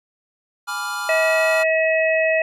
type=chord; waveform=square; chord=G# diminished seventh; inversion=none; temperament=equal; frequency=830.6 / 987.8 / 1174.7 / 1396.9 Hz; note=G#5 / B5 / D6 / F6; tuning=0 / 0 / 0 / 0 cents; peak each=-33 / -33 / -32 / -27 dBFS; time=0.67-1.64 s; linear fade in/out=20 ms
type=harmonic tone; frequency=641 Hz; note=E5; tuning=49 cents flat; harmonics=1 / 3 / 4; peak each=-17 / -22 / -23 dBFS; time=1.09-2.42 s; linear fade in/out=2 ms
effects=resampled to 32000 Hz